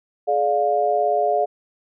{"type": "chord", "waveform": "sine", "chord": "D diminished", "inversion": "second", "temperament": "just", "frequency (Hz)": [422.9, 587.3, 704.8], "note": ["Ab4", "D5", "F5"], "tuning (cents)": [31, 0, 16], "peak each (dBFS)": [-23, -22, -19], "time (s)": [0.27, 1.46], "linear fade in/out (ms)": 20, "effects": []}